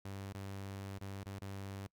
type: tone with dropouts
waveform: sawtooth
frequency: 98 Hz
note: G2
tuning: in tune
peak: -39 dBFS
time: 0.05-1.87 s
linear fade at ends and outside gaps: 5 ms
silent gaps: 0.328-0.346 / 0.985-1.011 / 1.235-1.258 / 1.391-1.417 s
effects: noise-tail reverb RT60 0.1 s tail -24 dB re dry